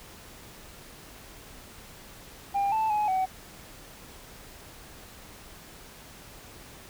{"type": "tone with pitch steps", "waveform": "sine", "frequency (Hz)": [799, 879, 842, 754], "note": ["G5", "A5", "G#5", "F#5"], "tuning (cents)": [33, -2, 24, 32], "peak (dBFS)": -21, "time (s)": [2.54, 3.26], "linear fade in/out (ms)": 20, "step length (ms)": 180, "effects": ["tanh soft clip ceiling -22 dBFS", "pink hiss -48 dBFS RMS until 6.89 s"]}